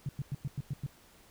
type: tone bursts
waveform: sine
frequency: 138.59 Hz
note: C#3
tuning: in tune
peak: -31 dBFS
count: 7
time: 0.06-0.864 s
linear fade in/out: 2 ms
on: 30 ms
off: 99 ms
effects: pink hiss -60 dBFS RMS until 1.3 s